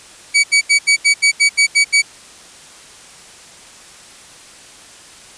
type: tone bursts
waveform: sawtooth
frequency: 2272 Hz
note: C#7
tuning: 42 cents sharp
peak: -5 dBFS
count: 10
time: 0.34-2.022 s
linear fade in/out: 20 ms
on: 98 ms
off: 78 ms
effects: white hiss -40 dBFS RMS until 5.37 s + resampled to 22050 Hz